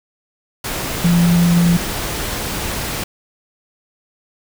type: tone in noise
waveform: sine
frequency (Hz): 172.3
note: F3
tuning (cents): -23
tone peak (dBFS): -10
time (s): 1.04-1.77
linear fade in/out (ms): 5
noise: pink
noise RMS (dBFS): -23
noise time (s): 0.64-3.04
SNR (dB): +10
effects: none